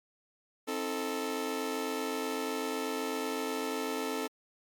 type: chord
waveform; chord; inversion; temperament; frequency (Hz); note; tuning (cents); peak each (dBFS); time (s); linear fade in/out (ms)
sawtooth; A diminished; first; just; 264 / 316.8 / 440; C4 / Eb4 / A4; +16 / +31 / 0; -33 / -35 / -31; 0.67-4.28; 20
effects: MP3 96 kbps